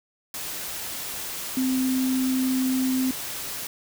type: tone in noise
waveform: sine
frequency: 259.3 Hz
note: C4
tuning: 15 cents flat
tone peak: -21 dBFS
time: 1.57-3.11 s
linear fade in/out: 2 ms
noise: white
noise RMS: -33 dBFS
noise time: 0.34-3.67 s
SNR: +9 dB
effects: none